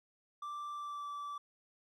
triangle tone with pitch glide, 1174.7 to 1159.9 Hz, D6 to D6, 0 to -22 cents, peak -38 dBFS, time 0.42-1.38 s, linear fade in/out 5 ms, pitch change -22 cents, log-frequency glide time 0.74-1.08 s, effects none

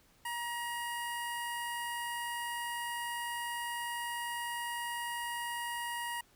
15% pulse tone with notch filter, 950 Hz, A#5, 33 cents sharp, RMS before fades -38 dBFS, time 0.25-6.21 s, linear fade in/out 5 ms, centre 3900 Hz, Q 1.2, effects pink hiss -66 dBFS RMS until 6.35 s

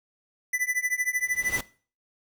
square tone with tremolo, 1993 Hz, B6, 15 cents sharp, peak -22 dBFS, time 0.53-1.6 s, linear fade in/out 5 ms, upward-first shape triangle, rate 13 Hz, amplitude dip 100%
pink noise with exponential growth, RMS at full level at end -30 dBFS, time 1.15-1.61 s, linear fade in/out 5 ms, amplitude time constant 100 ms
effects noise-tail reverb RT60 0.4 s tail -19 dB re dry

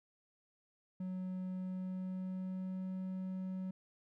triangle tone with pitch glide, 185 to 187.04 Hz, F#3 to F#3, 0 to +19 cents, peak -36 dBFS, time 1-3.71 s, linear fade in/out 5 ms, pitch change +19 cents, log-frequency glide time 1.47-2.92 s, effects none

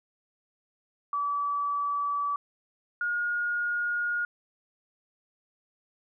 sine tone pair in turn, 1150 / 1431.9 Hz, D6 / F6, -37 / +43 cents, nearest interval major third, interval 380 cents, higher second, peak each -26 dBFS, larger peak neither, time 1.13-2.36 / 3.01-4.25 s, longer second, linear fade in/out 2 ms, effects none

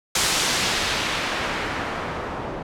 white noise with low-pass filter sweep, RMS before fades -25 dBFS, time 0.15-2.63 s, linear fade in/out 5 ms, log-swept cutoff 7900 to 730 Hz, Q 0.75, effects none

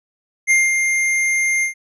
square tone with ADSR envelope, 2110 Hz, C7, 14 cents sharp, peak -11 dBFS, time 0.47-1.74 s, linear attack 37 ms, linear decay 200 ms, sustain -5 dB, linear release 110 ms, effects resampled to 24000 Hz

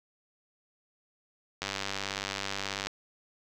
click train, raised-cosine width 0.2 ms, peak -15 dBFS, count 124, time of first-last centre 1.62-2.87 s, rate 98.4 Hz, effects none

